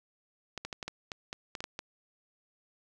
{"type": "clicks", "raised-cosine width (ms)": 0.2, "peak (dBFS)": -20, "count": 11, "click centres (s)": [0.577, 0.65, 0.728, 0.828, 0.88, 1.118, 1.329, 1.552, 1.605, 1.641, 1.791], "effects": []}